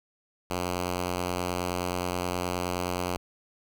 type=tone; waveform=5% pulse; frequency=89.5 Hz; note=F2; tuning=43 cents sharp; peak=-17 dBFS; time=0.5-3.17 s; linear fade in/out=5 ms; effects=none